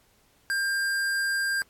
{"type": "tone with hard clipping", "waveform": "sine", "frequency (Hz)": 1596, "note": "G6", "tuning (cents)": 31, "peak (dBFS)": -26, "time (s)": [0.5, 1.62], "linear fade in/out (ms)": 0, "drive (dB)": 16, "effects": ["pink hiss -63 dBFS RMS until 1.69 s", "AAC 64 kbps"]}